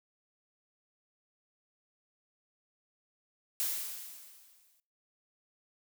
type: noise with exponential decay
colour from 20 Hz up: blue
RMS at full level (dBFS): -31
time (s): 3.6-4.8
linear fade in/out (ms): 0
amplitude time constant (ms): 260
effects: noise-tail reverb RT60 0.4 s tail -22 dB re dry